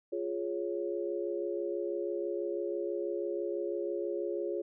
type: chord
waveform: sine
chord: Db major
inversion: first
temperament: equal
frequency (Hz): 349.2 / 415.3 / 554.4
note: F4 / Ab4 / Db5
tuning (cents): 0 / 0 / 0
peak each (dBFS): -35 / -36 / -38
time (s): 0.12-4.62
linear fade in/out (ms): 10
effects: none